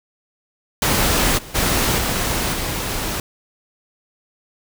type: noise with level steps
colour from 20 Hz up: pink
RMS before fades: -17 / -37 / -18 / -21 / -24 dBFS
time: 0.82-3.2 s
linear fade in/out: 2 ms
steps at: 1.37 / 1.54 / 1.97 / 2.52 s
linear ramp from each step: 20 ms
effects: none